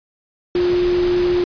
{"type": "tone in noise", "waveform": "sine", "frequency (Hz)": 355.3, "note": "F4", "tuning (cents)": 30, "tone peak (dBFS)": -14, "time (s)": [0.55, 1.44], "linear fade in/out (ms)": 2, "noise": "pink", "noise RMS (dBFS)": -28, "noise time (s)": [0.55, 1.44], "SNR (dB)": 11, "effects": ["resampled to 11025 Hz"]}